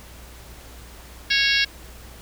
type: harmonic tone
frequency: 551 Hz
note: C#5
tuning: 11 cents flat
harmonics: 3 / 4 / 5 / 6 / 7 / 8 / 9 / 10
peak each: -23 / -24 / -25 / -26 / -26 / -27 / -28 / -28 dBFS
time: 1.3-1.65 s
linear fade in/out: 10 ms
effects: added 60 Hz sine -43 dBFS peak until 2.21 s + pink hiss -45 dBFS RMS until 2.21 s